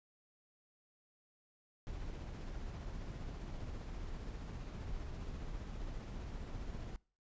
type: noise with tremolo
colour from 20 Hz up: brown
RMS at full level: -43 dBFS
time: 1.87-6.96 s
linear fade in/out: 0 ms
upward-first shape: sine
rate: 15 Hz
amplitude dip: 25%
effects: noise-tail reverb RT60 0.4 s tail -24 dB re dry + resampled to 16000 Hz